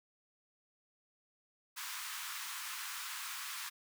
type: high-pass noise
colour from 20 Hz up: pink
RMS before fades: -43 dBFS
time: 1.76-3.7 s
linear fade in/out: 20 ms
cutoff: 1000 Hz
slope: 48 dB/octave
effects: none